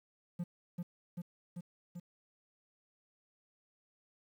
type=tone with echo; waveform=triangle; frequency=174.61 Hz; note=F3; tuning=in tune; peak=-32 dBFS; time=0.39-0.44 s; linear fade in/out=10 ms; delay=390 ms; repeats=4; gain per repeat=-2 dB; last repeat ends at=2 s; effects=11-bit